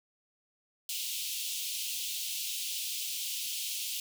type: high-pass noise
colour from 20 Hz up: pink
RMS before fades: -36 dBFS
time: 0.89-4 s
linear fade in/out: 2 ms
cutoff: 2700 Hz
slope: 48 dB/octave
effects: none